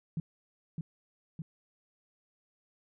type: tone with echo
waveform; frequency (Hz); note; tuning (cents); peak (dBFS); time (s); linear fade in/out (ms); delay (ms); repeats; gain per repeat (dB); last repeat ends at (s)
sine; 160.8; E3; -43; -30; 0.17-0.2; 2; 610; 2; -3; 1.42
effects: none